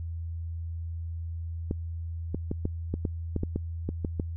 clicks, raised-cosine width 3 ms, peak -16 dBFS, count 12, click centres 1.711 / 2.346 / 2.514 / 2.654 / 2.94 / 3.052 / 3.363 / 3.434 / 3.56 / 3.89 / 4.048 / 4.198 s, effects added 83 Hz sine -32 dBFS peak until 4.36 s

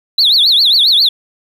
sine tone with vibrato, 3897 Hz, B7, 24 cents flat, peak -5 dBFS, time 0.18-1.09 s, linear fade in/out 5 ms, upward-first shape triangle, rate 7.4 Hz, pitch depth 300 cents each way, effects tanh soft clip ceiling -4 dBFS + 7-bit

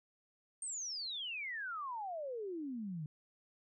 sine exponential sweep, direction down, 8790 to 145 Hz, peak -39 dBFS, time 0.62-3.06 s, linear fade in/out 2 ms, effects none

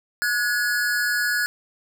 square tone pair together, 1456 / 1684 Hz, F#6 / G#6, -28 / +24 cents, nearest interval minor third, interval 252 cents, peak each -24 dBFS, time 0.22-1.46 s, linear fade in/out 0 ms, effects none

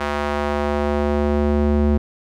square tone with band-pass filter sweep, 73 Hz, D2, 10 cents flat, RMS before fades -19 dBFS, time 0-1.98 s, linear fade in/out 10 ms, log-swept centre 1200 to 230 Hz, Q 0.79, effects none

